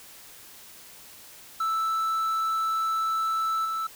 triangle tone with level steps, 1318.5 Hz, E6, in tune, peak -22 / -25 dBFS, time 1.6-3.87 s, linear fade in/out 5 ms, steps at 3.65 s, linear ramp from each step 2 ms, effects white hiss -48 dBFS RMS until 3.95 s

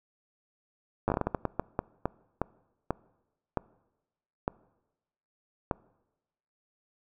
slowing click train, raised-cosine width 1 ms, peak -13 dBFS, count 18, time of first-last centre 1.08-5.712 s, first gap 9 ms, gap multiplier 1.36, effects noise-tail reverb RT60 1.0 s tail -23 dB re dry

